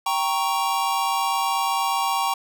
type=chord; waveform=square; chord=G diminished; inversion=none; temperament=equal; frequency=784 / 932.3 / 1108.7 Hz; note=G5 / Bb5 / Db6; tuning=0 / 0 / 0 cents; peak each=-26 dBFS; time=0.06-2.34 s; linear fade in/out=5 ms; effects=none